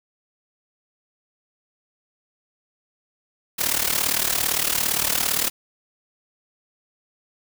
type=noise with amplitude modulation; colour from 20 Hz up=white; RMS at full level=-19 dBFS; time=3.58-5.5 s; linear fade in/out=20 ms; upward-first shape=sine; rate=37.6 Hz; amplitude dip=80%; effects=none